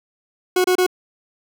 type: tone bursts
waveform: 40% pulse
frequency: 365.8 Hz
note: F#4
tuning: 20 cents flat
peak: -13 dBFS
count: 3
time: 0.56-0.865 s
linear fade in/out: 5 ms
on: 83 ms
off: 28 ms
effects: none